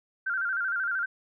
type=tone with vibrato; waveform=sine; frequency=1470 Hz; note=F#6; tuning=12 cents flat; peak=-26 dBFS; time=0.26-1.06 s; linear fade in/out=10 ms; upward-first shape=square; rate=13 Hz; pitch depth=83 cents each way; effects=none